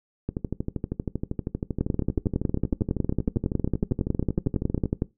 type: two click trains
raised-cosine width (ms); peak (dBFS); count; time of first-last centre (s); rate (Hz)
3; -14 / -10; 59 / 36; 0.29-4.857 / 1.81-5.021; 12.7 / 10.9
effects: noise-tail reverb RT60 0.2 s tail -19 dB re dry